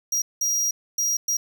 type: tone bursts at uneven times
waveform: 45% pulse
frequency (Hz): 5720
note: F8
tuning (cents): +41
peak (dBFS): -21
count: 4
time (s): 0.12-0.22 / 0.41-0.71 / 0.98-1.17 / 1.28-1.37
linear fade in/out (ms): 5
effects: none